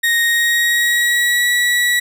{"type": "tone with pitch glide", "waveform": "35% pulse", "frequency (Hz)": [1864.7, 1938.3], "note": ["A#6", "B6"], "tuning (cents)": [0, -33], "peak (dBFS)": -11, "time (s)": [0.03, 2], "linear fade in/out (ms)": 10, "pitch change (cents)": 67, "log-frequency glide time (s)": [0.24, 1.49], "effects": []}